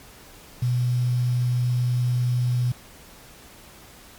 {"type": "tone with quantisation", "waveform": "sine", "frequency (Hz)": 123.47, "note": "B2", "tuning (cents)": 0, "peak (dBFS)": -19, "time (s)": [0.62, 2.72], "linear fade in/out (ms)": 5, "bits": 7, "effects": ["pink hiss -47 dBFS RMS until 4.18 s", "MP3 96 kbps"]}